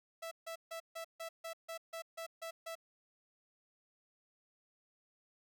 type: tone bursts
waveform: sawtooth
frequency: 659.3 Hz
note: E5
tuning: in tune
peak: -38 dBFS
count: 11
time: 0.22-2.754 s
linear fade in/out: 10 ms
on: 94 ms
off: 150 ms
effects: none